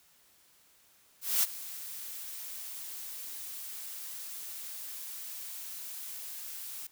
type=noise with ADSR envelope; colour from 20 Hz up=blue; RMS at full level=-25 dBFS; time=1.21-6.87 s; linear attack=220 ms; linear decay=25 ms; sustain=-17 dB; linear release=5 ms; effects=white hiss -64 dBFS RMS until 6.91 s